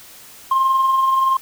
sine tone with amplitude modulation, 1061 Hz, C6, 24 cents sharp, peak -10 dBFS, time 0.51-1.37 s, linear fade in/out 5 ms, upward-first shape sine, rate 21.2 Hz, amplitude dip 40%, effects tanh soft clip ceiling -10 dBFS + white hiss -42 dBFS RMS until 1.41 s

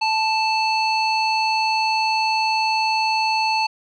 square tone with low-pass filter, 880 Hz, A5, in tune, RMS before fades -20 dBFS, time 0.01-3.67 s, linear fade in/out 10 ms, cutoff 3800 Hz, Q 9.3, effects none

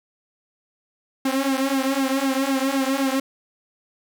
sawtooth tone with flanger, 269.5 Hz, C#4, 49 cents flat, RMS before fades -22 dBFS, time 1.25-3.2 s, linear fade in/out 5 ms, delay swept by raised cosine 2 to 5.1 ms, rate 3.9 Hz, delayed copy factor -1, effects none

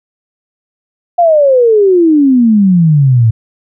sine exponential sweep, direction down, 713 to 108.7 Hz, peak -4 dBFS, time 1.18-3.31 s, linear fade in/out 10 ms, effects none

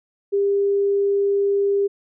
sine tone, 400 Hz, G4, 35 cents sharp, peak -16 dBFS, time 0.32-1.88 s, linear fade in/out 20 ms, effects none

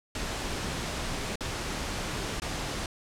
pink noise with dropouts, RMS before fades -33 dBFS, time 0.15-2.86 s, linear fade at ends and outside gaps 2 ms, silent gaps 1.357-1.407 / 2.4-2.419 s, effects low-pass 8000 Hz 12 dB/octave

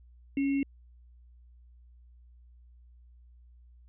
sine tone with sample-and-hold, 277.2 Hz, C#4, in tune, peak -25 dBFS, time 0.37-0.63 s, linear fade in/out 2 ms, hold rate 2450 Hz, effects added 60 Hz sine -53 dBFS peak until 3.88 s + resampled to 8000 Hz

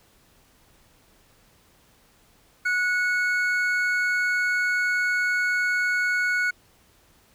triangle tone pair together, 1465.5 / 2204 Hz, F#6 / C#7, -17 / -11 cents, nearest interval perfect fifth, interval 706 cents, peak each -20 / -26 dBFS, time 2.65-6.51 s, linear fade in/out 10 ms, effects pink hiss -59 dBFS RMS until 7.34 s

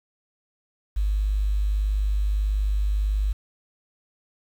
sine tone with quantisation, 50.8 Hz, G#1, 38 cents flat, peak -20 dBFS, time 0.96-3.33 s, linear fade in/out 10 ms, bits 8, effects none

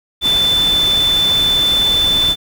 sine tone in noise, 3520 Hz, A7, in tune, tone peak -11 dBFS, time 0.21-2.36 s, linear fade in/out 50 ms, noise pink, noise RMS -24 dBFS, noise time 0.21-2.36 s, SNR +10 dB, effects none

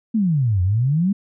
sine exponential two-way sweep, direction down then up, 233.1 to 87.31 to 207.8 Hz, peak -15 dBFS, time 0.14-1.13 s, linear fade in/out 10 ms, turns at 0.62 s, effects none

